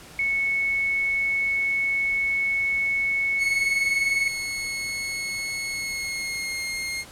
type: tone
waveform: sine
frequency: 2206 Hz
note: C#7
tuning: 9 cents flat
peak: -21 dBFS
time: 0.19-4.28 s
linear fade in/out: 2 ms
type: tone with pitch glide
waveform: sawtooth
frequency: 2186 to 2137 Hz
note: C#7 to C7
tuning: -25 to +36 cents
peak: -24 dBFS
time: 3.38-7.05 s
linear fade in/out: 50 ms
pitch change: -39 cents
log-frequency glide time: 5.68-6.63 s
effects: pink hiss -45 dBFS RMS until 7.11 s + low-pass 12000 Hz 12 dB/octave